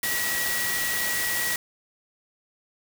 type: tone in noise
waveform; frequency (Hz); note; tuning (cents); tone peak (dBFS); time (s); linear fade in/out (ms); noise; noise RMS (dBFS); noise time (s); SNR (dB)
sine; 1925; B6; -45; -28; 0.03-1.56; 2; white; -28; 0.03-1.56; -3
effects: none